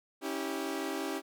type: chord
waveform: sawtooth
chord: C# diminished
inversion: none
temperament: equal with one note detuned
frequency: 277.2 / 323 / 392 Hz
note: C#4 / E4 / G4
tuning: 0 / -35 / 0 cents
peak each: -34 dBFS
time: 0.21-1.22 s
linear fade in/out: 50 ms
effects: none